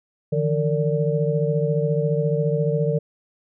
sine tone cluster, 150.1 / 164.5 / 455.1 / 580 Hz, D3 / E3 / A#4 / D5, +38 / -3 / -42 / -22 cents, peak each -22 / -26 / -23 / -27 dBFS, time 0.32-2.99 s, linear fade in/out 10 ms, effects none

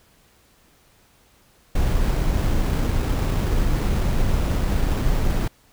brown noise with sample-and-hold, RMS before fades -20 dBFS, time 1.75-5.48 s, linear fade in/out 5 ms, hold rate 6300 Hz, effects pink hiss -57 dBFS RMS until 5.72 s

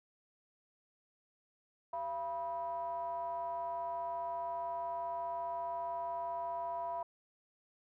triangle ring-modulated tone, 147.6 Hz, D3, 9 cents sharp, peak -31 dBFS, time 1.93-7.03 s, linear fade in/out 5 ms, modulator 830 Hz, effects none

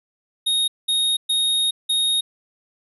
square tone bursts at uneven times, 3729 Hz, A#7, in tune, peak -18 dBFS, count 4, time 0.46-0.68 / 0.88-1.17 / 1.29-1.71 / 1.89-2.21 s, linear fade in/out 10 ms, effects resampled to 32000 Hz

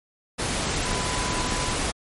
sine tone in noise, 999 Hz, B5, 20 cents sharp, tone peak -33 dBFS, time 0.84-1.76 s, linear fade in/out 20 ms, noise pink, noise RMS -26 dBFS, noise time 0.38-1.92 s, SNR -10 dB, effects MP3 48 kbps

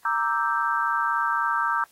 sine chord, E half-diminished seventh, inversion second, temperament equal, 932.3 / 1174.7 / 1318.5 / 1568 Hz, Bb5 / D6 / E6 / G6, 0 / 0 / 0 / 0 cents, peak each -27 dBFS, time 0.05-1.84 s, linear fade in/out 2 ms, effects white hiss -59 dBFS RMS until 1.91 s + AAC 48 kbps

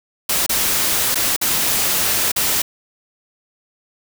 white noise with dropouts, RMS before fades -18 dBFS, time 0.29-2.62 s, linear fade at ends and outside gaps 5 ms, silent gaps 0.464-0.493 / 1.146-1.155 / 1.364-1.413 / 2.318-2.361 s, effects none

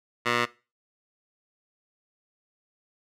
15% pulse tone with band-pass filter, 120 Hz, B2, 49 cents flat, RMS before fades -25 dBFS, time 0.25-0.46 s, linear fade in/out 20 ms, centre 1900 Hz, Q 1.1, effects noise-tail reverb RT60 0.3 s tail -19 dB re dry

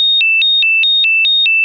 sine tone with vibrato, 3136 Hz, G7, in tune, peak -8 dBFS, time 0-1.64 s, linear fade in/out 0 ms, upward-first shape square, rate 2.4 Hz, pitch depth 290 cents each way, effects none

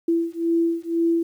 sine beating tone pair, 333.4 / 335.4 Hz, E4 / E4, +20 / +30 cents, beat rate 2 Hz, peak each -22 dBFS, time 0.08-1.23 s, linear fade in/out 5 ms, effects 9-bit

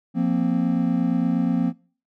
triangle chord, F suspended fourth, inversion none, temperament equal, 174.61 / 233.1 / 261.6 Hz, F3 / Bb3 / C4, 0 / 0 / 0 cents, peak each -21 dBFS, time 0.14-1.73 s, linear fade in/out 50 ms, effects noise-tail reverb RT60 0.4 s tail -22 dB re dry

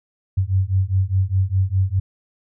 sine beating tone pair, 92.8 / 97.7 Hz, F#2 / G2, +6 / -5 cents, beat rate 4.9 Hz, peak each -19 dBFS, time 0.37-2 s, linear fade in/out 10 ms, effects none

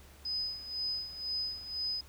sine tone with tremolo, 5020 Hz, D#8, 15 cents sharp, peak -31 dBFS, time 0.25-2.01 s, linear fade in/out 5 ms, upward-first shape sine, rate 2 Hz, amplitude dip 75%, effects added 71 Hz sine -56 dBFS peak until 2.08 s + pink hiss -58 dBFS RMS until 2.08 s

